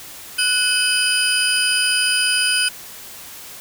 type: tone cluster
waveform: sine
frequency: 1480 / 2563 / 3026 / 4923 / 9500 Hz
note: F#6 / E7 / F#7 / D#8 / D9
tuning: 0 / -49 / +38 / -19 / +19 cents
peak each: -22 dBFS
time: 0.38-2.69 s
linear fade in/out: 10 ms
effects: white hiss -37 dBFS RMS until 3.6 s